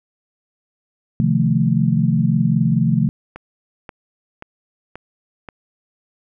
sine chord, F dominant seventh, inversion second, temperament equal, 130.81 / 155.56 / 174.61 / 220 Hz, C3 / Eb3 / F3 / A3, 0 / 0 / 0 / 0 cents, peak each -19 dBFS, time 1.2-3.09 s, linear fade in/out 0 ms
click train, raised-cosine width 0.5 ms, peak -18 dBFS, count 5, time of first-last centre 3.36-5.488 s, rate 1.88 Hz
effects none

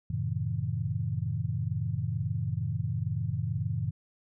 sine chord, F# diminished seventh, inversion none, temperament just, 92.5 / 111 / 133.2 / 159.84 Hz, F#2 / A2 / C3 / Eb3, 0 / +16 / +31 / +47 cents, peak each -35 / -32 / -34 / -35 dBFS, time 0.1-3.91 s, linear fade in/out 5 ms, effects none

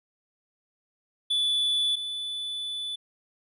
triangle tone pair in turn, 3463 / 3480 Hz, A7 / A7, -28 / -20 cents, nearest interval unison, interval 8 cents, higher second, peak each -21 / -29 dBFS, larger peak first, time 1.3-1.96 / 1.96-2.96 s, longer second, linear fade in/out 10 ms, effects resampled to 32000 Hz

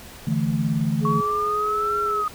sine chord, D suspended second, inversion none, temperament equal, 146.83 / 164.81 / 220 Hz, D3 / E3 / A3, 0 / 0 / 0 cents, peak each -24 dBFS, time 0.27-1.21 s, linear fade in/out 5 ms
sine tone with pitch glide, 421.5 to 415 Hz, G#4 to G#4, +26 to -1 cents, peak -27 dBFS, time 1-2.25 s, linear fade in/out 50 ms, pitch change -27 cents, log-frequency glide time 1.62-1.98 s
sine linear two-way sweep, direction up then down, 1108.7 to 1364 to 1235 Hz, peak -21 dBFS, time 1.05-2.28 s, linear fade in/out 2 ms, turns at 2 s
effects pink hiss -42 dBFS RMS until 2.34 s

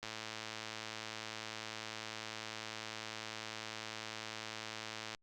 click train, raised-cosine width 0.2 ms, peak -25 dBFS, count 564, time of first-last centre 0.03-5.148 s, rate 110 Hz, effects Opus 48 kbps

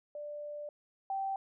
sine tone pair in turn, 590 / 777.8 Hz, D5 / G5, +8 / -14 cents, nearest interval perfect fourth, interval 478 cents, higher second, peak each -39 / -32 dBFS, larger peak second, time 0.15-0.69 / 1.1-1.36 s, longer first, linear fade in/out 2 ms, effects none

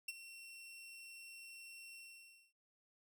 sawtooth tone with ADSR envelope, 2718 Hz, F7, 48 cents flat, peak -35 dBFS, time 0.08-2.53 s, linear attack 6 ms, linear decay 30 ms, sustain -14 dB, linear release 560 ms, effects none

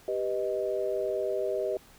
sine chord, G augmented, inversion none, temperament equal, 392 / 493.9 / 622.3 Hz, G4 / B4 / D#5, 0 / 0 / 0 cents, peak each -31 / -33 / -31 dBFS, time 0.08-1.77 s, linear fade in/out 2 ms, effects pink hiss -56 dBFS RMS until 1.98 s

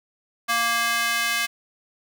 square tone with high-pass filter sweep, 233.1 Hz, A#3, in tune, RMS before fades -23 dBFS, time 0.48-1.47 s, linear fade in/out 20 ms, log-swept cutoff 1200 to 1900 Hz, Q 1.4, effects none

